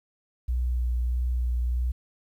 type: tone with vibrato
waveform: sine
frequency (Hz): 61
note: B1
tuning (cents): -21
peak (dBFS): -23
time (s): 0.48-1.92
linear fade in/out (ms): 10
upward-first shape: sine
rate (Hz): 1.6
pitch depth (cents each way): 18
effects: 10-bit